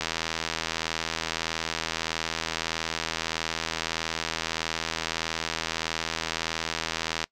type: click train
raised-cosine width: 0.2 ms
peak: -10 dBFS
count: 591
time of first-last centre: 0.01-7.24 s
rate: 81.6 Hz
effects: noise-tail reverb RT60 0.1 s tail -23 dB re dry